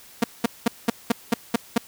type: tone bursts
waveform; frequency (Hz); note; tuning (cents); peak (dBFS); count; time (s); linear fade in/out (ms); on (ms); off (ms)
sawtooth; 233.1; A#3; 0; -12; 8; 0.22-1.78; 5; 20; 200
effects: white hiss -48 dBFS RMS until 1.87 s